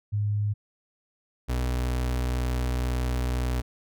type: tone pair in turn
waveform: sine / 35% pulse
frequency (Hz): 103.83 / 61.97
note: G#2 / B1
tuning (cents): 0 / +7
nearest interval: major sixth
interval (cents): 893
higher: first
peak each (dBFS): -23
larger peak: neither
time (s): 0.12-0.54 / 1.48-3.62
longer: second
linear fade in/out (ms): 20
effects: none